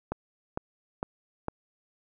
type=click train; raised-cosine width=1 ms; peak=-16 dBFS; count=4; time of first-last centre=0.12-1.484 s; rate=2.2 Hz; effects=none